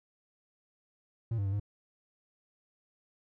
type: tone with pitch steps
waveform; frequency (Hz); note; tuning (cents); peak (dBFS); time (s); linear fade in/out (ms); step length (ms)
triangle; 114.4 / 99.8 / 97.3 / 102.2; A#2 / G2 / G2 / G#2; -32 / +32 / -12 / -27; -27; 1.31-1.598; 5; 72
effects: none